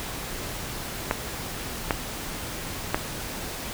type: clicks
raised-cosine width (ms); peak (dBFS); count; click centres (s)
0.5; -6; 3; 1.111 / 1.908 / 2.945
effects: pink hiss -34 dBFS RMS until 3.73 s